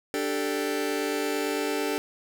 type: chord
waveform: sawtooth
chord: D suspended fourth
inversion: none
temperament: just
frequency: 293.7 / 391.6 / 440.5 Hz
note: D4 / G4 / A4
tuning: 0 / -2 / +2 cents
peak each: -26 / -27 / -26 dBFS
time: 0.14-1.98 s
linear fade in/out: 0 ms
effects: none